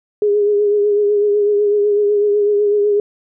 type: tone with vibrato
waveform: sine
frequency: 412.6 Hz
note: G#4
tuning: 11 cents flat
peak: -11 dBFS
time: 0.22-3 s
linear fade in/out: 2 ms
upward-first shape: triangle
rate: 8 Hz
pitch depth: 38 cents each way
effects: none